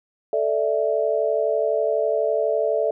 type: chord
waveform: sine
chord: A suspended fourth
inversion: none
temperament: equal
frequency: 440 / 587.3 / 659.3 Hz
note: A4 / D5 / E5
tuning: 0 / 0 / 0 cents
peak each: -23 dBFS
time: 0.33-2.91 s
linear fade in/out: 2 ms
effects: none